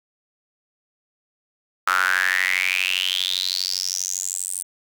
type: tone with high-pass filter sweep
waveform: sawtooth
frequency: 92.5 Hz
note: F#2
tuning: in tune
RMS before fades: -23 dBFS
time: 1.87-4.63 s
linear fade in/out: 5 ms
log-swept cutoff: 1300 to 9300 Hz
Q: 8.3
effects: none